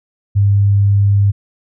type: tone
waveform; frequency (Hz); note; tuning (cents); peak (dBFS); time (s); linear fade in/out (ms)
sine; 100.5; G2; +44; -8; 0.35-1.32; 20
effects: none